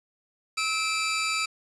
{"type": "tone pair together", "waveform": "20% pulse", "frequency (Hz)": [1297.3, 2352], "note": ["E6", "D7"], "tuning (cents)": [-28, 2], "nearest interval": "minor seventh", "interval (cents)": 1030, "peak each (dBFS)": -23, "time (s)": [0.57, 1.46], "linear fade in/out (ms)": 10, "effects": ["resampled to 22050 Hz", "8-bit"]}